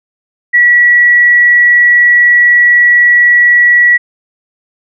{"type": "tone", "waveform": "sine", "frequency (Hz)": 1936, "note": "B6", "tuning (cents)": -35, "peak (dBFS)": -3, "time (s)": [0.53, 3.98], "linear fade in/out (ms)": 20, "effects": []}